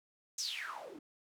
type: noise with band-pass filter sweep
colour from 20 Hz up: white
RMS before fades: -42 dBFS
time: 0.38-0.99 s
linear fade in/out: 5 ms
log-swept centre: 6600 to 270 Hz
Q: 9.2
effects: none